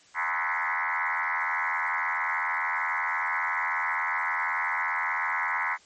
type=tone with frequency modulation; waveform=sine; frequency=1500 Hz; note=F#6; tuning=23 cents sharp; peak=-25 dBFS; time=0.14-5.78 s; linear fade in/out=50 ms; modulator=85.2 Hz; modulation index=7.3; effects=white hiss -57 dBFS RMS until 5.85 s + MP3 32 kbps